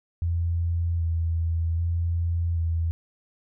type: tone with vibrato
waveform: sine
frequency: 83.8 Hz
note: E2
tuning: 29 cents sharp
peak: -22 dBFS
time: 0.22-2.91 s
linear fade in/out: 0 ms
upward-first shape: square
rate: 0.64 Hz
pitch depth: 21 cents each way
effects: none